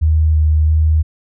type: tone with vibrato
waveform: sine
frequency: 77.78 Hz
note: D#2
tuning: in tune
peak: -9 dBFS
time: 0.01-1.03 s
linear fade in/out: 20 ms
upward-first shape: square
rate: 1.5 Hz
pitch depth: 12 cents each way
effects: none